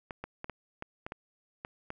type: clicks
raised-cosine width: 0.5 ms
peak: -23 dBFS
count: 9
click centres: 0.108 / 0.24 / 0.444 / 0.497 / 0.824 / 1.065 / 1.121 / 1.649 / 1.904 s
effects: none